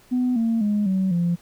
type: tone with pitch steps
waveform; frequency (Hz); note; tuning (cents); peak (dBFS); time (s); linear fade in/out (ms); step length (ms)
sine; 250 / 227.9 / 207.8 / 189.46 / 172.74; B3 / A#3 / G#3 / F#3 / F3; +21 / -39 / +1 / +41 / -19; -17; 0.11-1.36; 20; 250
effects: tanh soft clip ceiling -15 dBFS + pink hiss -54 dBFS RMS until 1.41 s